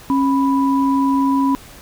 sine tone pair together, 272.5 / 987.8 Hz, C#4 / B5, -29 / 0 cents, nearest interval octave + minor seventh, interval 2229 cents, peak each -14 / -19 dBFS, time 0.1-1.55 s, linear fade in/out 0 ms, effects pink hiss -41 dBFS RMS until 1.81 s

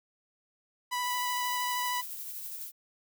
sawtooth tone with vibrato, 987.8 Hz, B5, in tune, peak -26 dBFS, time 0.91-2.02 s, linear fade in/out 20 ms, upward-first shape square, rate 13 Hz, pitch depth 9 cents each way
violet noise with tremolo, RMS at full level -39 dBFS, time 1.02-2.72 s, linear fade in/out 50 ms, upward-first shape sine, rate 12 Hz, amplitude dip 30%
effects none

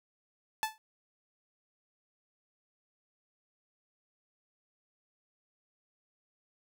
sawtooth tone with exponential decay, 873 Hz, A5, 14 cents flat, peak -22 dBFS, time 0.63-0.78 s, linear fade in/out 0 ms, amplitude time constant 31 ms, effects none

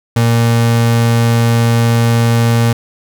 35% pulse tone, 116.54 Hz, A#2, in tune, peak -7 dBFS, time 0.16-2.73 s, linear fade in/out 5 ms, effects none

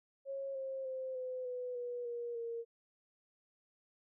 sine tone with pitch steps, 546 / 533.5 / 521.3 / 509.4 / 497.8 / 486.4 / 475.3 / 464.5 Hz, C#5 / C5 / C5 / C5 / B4 / B4 / A#4 / A#4, -26 / +34 / -6 / -46 / +14 / -26 / +34 / -6 cents, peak -38 dBFS, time 0.25-2.65 s, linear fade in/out 50 ms, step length 300 ms, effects none

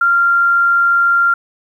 sine tone, 1387 Hz, F6, 12 cents flat, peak -9 dBFS, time 0.01-1.34 s, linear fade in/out 5 ms, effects 8-bit

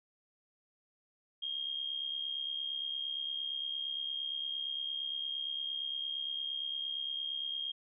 sine tone with amplitude modulation, 3233 Hz, G#7, 47 cents flat, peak -32 dBFS, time 1.42-7.72 s, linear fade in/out 10 ms, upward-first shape sine, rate 68.7 Hz, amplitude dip 65%, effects none

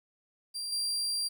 35% pulse tone with level steps, 4739 Hz, D8, 15 cents sharp, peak -33 / -28 dBFS, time 0.54-1.29 s, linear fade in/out 20 ms, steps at 0.72 s, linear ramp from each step 5 ms, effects 11-bit

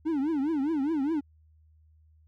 triangle tone with vibrato, 296.8 Hz, D4, 18 cents sharp, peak -23 dBFS, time 0.05-1.21 s, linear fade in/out 20 ms, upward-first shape triangle, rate 4.9 Hz, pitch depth 230 cents each way, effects added 78 Hz sine -57 dBFS peak until 2.27 s

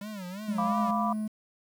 square tone with vibrato, 196 Hz, G3, in tune, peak -36 dBFS, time 0.01-0.91 s, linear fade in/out 5 ms, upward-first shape sine, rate 2.9 Hz, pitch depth 170 cents each way
triangle tone with pitch glide, 211.5 to 214.8 Hz, G#3 to A3, +32 to -41 cents, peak -27 dBFS, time 0.48-1.28 s, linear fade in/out 10 ms, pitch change +27 cents, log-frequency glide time 0.78-1.11 s
sine chord, B diminished, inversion second, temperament equal, 698.5 / 987.8 / 1174.7 Hz, F5 / B5 / D6, 0 / 0 / 0 cents, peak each -31 dBFS, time 0.58-1.13 s, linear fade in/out 5 ms
effects 9-bit

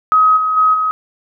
sine tone with level steps, 1267 Hz, D#6, 31 cents sharp, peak -7 / -13 / -8 / -13 dBFS, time 0.12-0.91 s, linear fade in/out 0 ms, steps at 0.36 / 0.56 / 0.73 s, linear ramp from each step 20 ms, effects none

